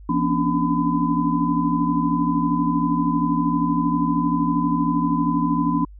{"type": "tone cluster", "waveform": "sine", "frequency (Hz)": [170.5, 241.7, 278.8, 291.5, 1008], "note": ["F3", "B3", "C#4", "D4", "B5"], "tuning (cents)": [-41, -37, 10, -13, 35], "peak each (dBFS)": -24, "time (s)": [0.09, 5.85], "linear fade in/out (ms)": 5, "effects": ["added 50 Hz sine -39 dBFS peak until 5.99 s"]}